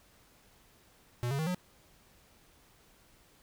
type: tone with pitch steps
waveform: square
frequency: 121.4 / 138.65 / 158.35 / 180.85 Hz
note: B2 / C#3 / D#3 / F#3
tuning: -29 / +1 / +31 / -39 cents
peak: -31 dBFS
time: 1.23-1.546 s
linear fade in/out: 0 ms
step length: 79 ms
effects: pink hiss -63 dBFS RMS until 3.42 s